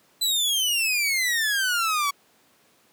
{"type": "exponential sweep", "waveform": "sawtooth", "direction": "down", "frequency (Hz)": [4049, 1115], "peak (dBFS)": -18, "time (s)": [0.21, 2.11], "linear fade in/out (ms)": 10, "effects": ["pink hiss -60 dBFS RMS until 2.92 s", "high-pass 200 Hz 12 dB/octave"]}